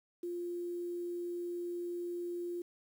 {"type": "tone with quantisation", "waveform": "sine", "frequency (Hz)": 349.2, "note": "F4", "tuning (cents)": 0, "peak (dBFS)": -36, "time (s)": [0.23, 2.62], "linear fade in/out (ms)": 5, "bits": 10, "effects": []}